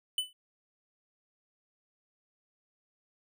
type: tone with exponential decay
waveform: square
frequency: 3002 Hz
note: F#7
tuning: 24 cents sharp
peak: -25 dBFS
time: 0.18-0.33 s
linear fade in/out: 2 ms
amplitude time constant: 32 ms
effects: none